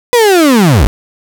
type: linear sweep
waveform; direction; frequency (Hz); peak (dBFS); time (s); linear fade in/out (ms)
35% pulse; down; 498.1 to 40.82; -3; 0.13-0.87; 0
effects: none